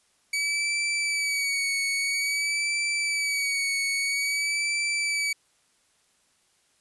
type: tone with vibrato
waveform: sawtooth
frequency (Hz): 2275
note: C#7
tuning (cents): +44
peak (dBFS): -21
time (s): 0.33-5.33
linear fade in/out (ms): 5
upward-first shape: sine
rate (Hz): 0.5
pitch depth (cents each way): 41
effects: white hiss -66 dBFS RMS until 6.8 s + resampled to 24000 Hz